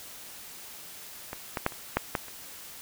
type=clicks; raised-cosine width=0.5 ms; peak=-20 / -14 / -9 / -28 / -8 / -11 / -30 dBFS; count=7; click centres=1.331 / 1.572 / 1.664 / 1.722 / 1.97 / 2.152 / 2.283 s; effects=white hiss -45 dBFS RMS until 2.81 s